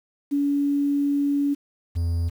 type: tone pair in turn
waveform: sine / triangle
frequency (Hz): 284.4 / 84.55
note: C#4 / E2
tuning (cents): +45 / +44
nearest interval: octave + major sixth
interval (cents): 2101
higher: first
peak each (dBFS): -19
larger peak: neither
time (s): 0.31-1.55 / 1.95-2.3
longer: first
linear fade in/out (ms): 20
effects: 8-bit